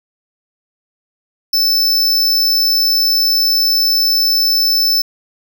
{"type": "tone", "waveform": "square", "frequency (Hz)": 5280, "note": "E8", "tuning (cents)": 2, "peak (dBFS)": -11, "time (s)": [1.53, 5.02], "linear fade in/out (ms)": 5, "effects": []}